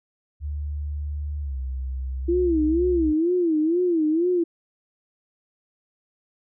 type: tone with pitch glide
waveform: sine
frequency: 73.42 to 65.03 Hz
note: D2 to C2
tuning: 0 to -10 cents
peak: -26 dBFS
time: 0.4-3.14 s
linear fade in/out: 50 ms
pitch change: -210 cents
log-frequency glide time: 1.41-1.58 s
type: tone with vibrato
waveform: sine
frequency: 332.9 Hz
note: E4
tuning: 17 cents sharp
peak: -18 dBFS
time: 2.28-4.44 s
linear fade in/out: 10 ms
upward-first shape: sine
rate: 2.1 Hz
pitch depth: 150 cents each way
effects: none